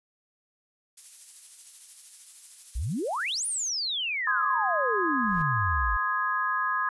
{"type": "noise with tremolo", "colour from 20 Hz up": "violet", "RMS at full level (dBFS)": -41, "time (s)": [0.97, 3.69], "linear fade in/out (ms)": 5, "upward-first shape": "sine", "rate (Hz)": 13, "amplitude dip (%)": 35}
{"type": "exponential two-way sweep", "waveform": "sine", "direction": "up then down", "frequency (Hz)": [49, 9800, 49], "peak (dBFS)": -27, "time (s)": [2.75, 5.97], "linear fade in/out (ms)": 10, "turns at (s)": 3.46}
{"type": "chord", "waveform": "sine", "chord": "Ab major", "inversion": "first", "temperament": "just", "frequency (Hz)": [1038.3, 1245.9, 1661.2], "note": ["C6", "Eb6", "Ab6"], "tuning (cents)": [-14, 2, 0], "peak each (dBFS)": -29, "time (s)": [4.27, 6.89], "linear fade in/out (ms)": 2}
{"type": "noise with exponential growth", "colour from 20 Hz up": "brown", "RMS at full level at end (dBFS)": -37, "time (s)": [5.07, 5.42], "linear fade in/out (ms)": 0, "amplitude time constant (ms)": 74}
{"effects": ["resampled to 24000 Hz"]}